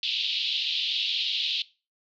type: band-pass noise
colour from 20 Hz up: white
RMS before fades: -28 dBFS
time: 0.03-1.62 s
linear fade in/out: 2 ms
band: 2800 to 4100 Hz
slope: 48 dB/octave
effects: noise-tail reverb RT60 0.3 s tail -19 dB re dry